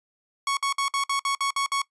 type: tone bursts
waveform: sawtooth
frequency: 1108.7 Hz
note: C#6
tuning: in tune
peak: -19 dBFS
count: 9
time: 0.47-1.818 s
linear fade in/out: 2 ms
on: 100 ms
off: 56 ms
effects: noise-tail reverb RT60 0.1 s tail -21 dB re dry + resampled to 24000 Hz